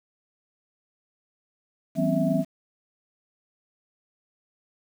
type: tone cluster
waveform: sine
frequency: 164.4 / 191.6 / 248 / 270 / 654 Hz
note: E3 / G3 / B3 / C#4 / E5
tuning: -4 / -39 / +7 / -45 / -14 cents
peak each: -27 dBFS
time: 1.95-2.45 s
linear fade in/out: 50 ms
effects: 8-bit